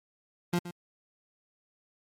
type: tone with echo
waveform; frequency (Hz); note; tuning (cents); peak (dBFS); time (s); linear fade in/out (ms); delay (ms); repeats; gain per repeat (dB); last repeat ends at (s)
30% pulse; 174.61; F3; 0; -22; 0.53-0.59; 5; 120; 1; -13; 0.71
effects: MP3 64 kbps